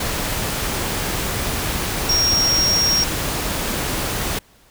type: tone in noise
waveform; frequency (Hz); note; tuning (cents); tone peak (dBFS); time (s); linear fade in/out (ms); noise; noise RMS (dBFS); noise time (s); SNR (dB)
sine; 5588; F8; 0; -15; 2.09-3.04; 5; pink; -23; 0-4.39; +5
effects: pink hiss -53 dBFS RMS until 4.7 s